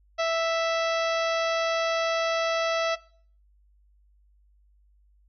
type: harmonic tone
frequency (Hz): 659.3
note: E5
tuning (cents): 0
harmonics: 1 / 2 / 3 / 4 / 5 / 6 / 7 / 8 / 9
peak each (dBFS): -24 / -30 / -34 / -36 / -38 / -40 / -41 / -42 / -43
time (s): 0.18-2.96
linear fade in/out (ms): 20
effects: noise-tail reverb RT60 0.5 s tail -21 dB re dry + added 50 Hz sine -58 dBFS peak until 5.28 s

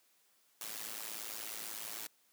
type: noise with amplitude modulation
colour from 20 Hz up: white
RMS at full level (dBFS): -40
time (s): 0.61-2.07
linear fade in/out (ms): 2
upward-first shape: sine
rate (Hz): 109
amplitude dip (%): 80
effects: white hiss -71 dBFS RMS until 2.32 s + high-pass 200 Hz 12 dB/octave

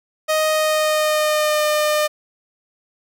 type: tone with pitch glide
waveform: sawtooth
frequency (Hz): 623 to 604.9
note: D#5 to D#5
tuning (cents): +2 to -49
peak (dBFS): -12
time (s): 0.28-2.08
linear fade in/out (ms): 20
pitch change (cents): -51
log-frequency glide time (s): 0.49-1.63
effects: none

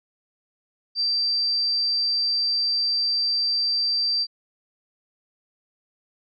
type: tone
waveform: sine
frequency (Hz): 4688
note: D8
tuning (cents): -4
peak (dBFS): -20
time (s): 0.95-4.27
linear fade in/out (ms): 50
effects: none

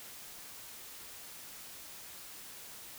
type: silence
effects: white hiss -49 dBFS RMS until 2.98 s

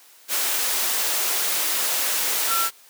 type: tone in noise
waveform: sine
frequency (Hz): 1351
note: E6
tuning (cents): +42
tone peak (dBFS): -23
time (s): 2.47-2.7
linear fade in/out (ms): 50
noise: white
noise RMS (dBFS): -23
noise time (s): 0.28-2.71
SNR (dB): -3
effects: white hiss -51 dBFS RMS until 2.89 s + high-pass 400 Hz 12 dB/octave

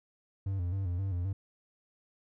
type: tone with vibrato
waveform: triangle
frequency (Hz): 92.5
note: F#2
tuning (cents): 0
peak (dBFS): -28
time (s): 0.46-1.33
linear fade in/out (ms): 5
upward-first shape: square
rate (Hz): 3.8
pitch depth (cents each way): 86
effects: none

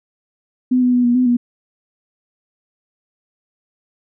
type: tone with pitch steps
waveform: sine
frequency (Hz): 252.6 / 248.5 / 246.3 / 240.8 / 252.5 / 241.8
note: B3 / B3 / B3 / B3 / B3 / B3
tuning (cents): +39 / +11 / -5 / -44 / +39 / -36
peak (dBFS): -11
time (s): 0.71-1.37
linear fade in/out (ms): 10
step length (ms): 110
effects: none

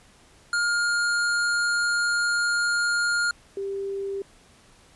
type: tone pair in turn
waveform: square / sine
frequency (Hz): 1415 / 393.9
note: F6 / G4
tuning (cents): +22 / +8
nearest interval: octave + minor seventh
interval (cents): 2214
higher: first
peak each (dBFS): -22 / -27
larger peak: first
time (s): 0.53-3.31 / 3.57-4.22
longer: first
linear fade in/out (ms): 2
effects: pink hiss -55 dBFS RMS until 4.95 s + resampled to 24000 Hz

